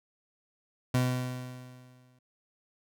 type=tone with exponential decay; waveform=30% pulse; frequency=126.2 Hz; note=B2; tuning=38 cents sharp; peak=-20 dBFS; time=0.94-2.19 s; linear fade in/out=5 ms; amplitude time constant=270 ms; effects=none